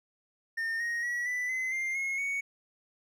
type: tone with pitch steps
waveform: triangle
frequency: 1820 / 1873.3 / 1928.2 / 1984.7 / 2043 / 2103 / 2164 / 2228 Hz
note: A#6 / A#6 / B6 / B6 / C7 / C7 / C#7 / C#7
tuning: -42 / +8 / -42 / +8 / -42 / +8 / -42 / +8 cents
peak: -28 dBFS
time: 0.57-2.41 s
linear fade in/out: 10 ms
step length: 230 ms
effects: none